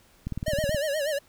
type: click train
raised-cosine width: 5 ms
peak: -18 dBFS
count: 10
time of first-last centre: 0.27-0.746 s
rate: 18.9 Hz
type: tone with vibrato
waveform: square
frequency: 591 Hz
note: D5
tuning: 11 cents sharp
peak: -26 dBFS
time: 0.46-1.19 s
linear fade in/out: 10 ms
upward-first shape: sine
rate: 8.3 Hz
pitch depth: 120 cents each way
effects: pink hiss -59 dBFS RMS until 1.28 s